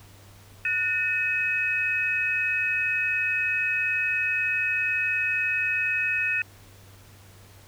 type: tone cluster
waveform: sine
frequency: 1472 / 1811 / 2548 Hz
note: F#6 / A6 / D#7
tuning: -9 / +49 / +41 cents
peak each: -32 / -29 / -24 dBFS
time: 0.65-6.42 s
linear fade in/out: 2 ms
effects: added 98 Hz sine -50 dBFS peak until 7.67 s + pink hiss -53 dBFS RMS until 7.67 s